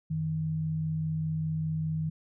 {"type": "tone pair together", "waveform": "sine", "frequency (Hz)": [92.5, 157.49], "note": ["F#2", "D#3"], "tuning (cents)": [0, 21], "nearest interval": "major sixth", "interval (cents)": 921, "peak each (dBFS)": [-39, -28], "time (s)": [0.1, 2.1], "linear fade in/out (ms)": 10, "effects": []}